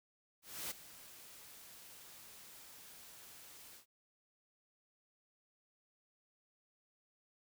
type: noise with ADSR envelope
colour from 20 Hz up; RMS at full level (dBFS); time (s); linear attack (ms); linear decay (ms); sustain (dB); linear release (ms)
white; -41; 0.42-3.86; 290; 12; -15; 110
effects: none